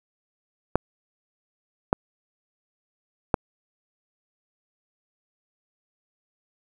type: clicks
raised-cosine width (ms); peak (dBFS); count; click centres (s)
1; -4; 3; 0.756 / 1.929 / 3.342
effects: 7-bit